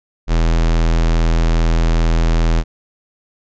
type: tone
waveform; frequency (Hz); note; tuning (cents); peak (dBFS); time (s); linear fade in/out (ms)
square; 41.21; E1; 0; -12; 0.27-2.64; 50
effects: resampled to 16000 Hz